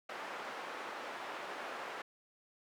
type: band-pass noise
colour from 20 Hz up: white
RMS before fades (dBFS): -44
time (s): 0.09-2.02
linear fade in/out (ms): 5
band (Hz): 430 to 1400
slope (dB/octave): 12
effects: none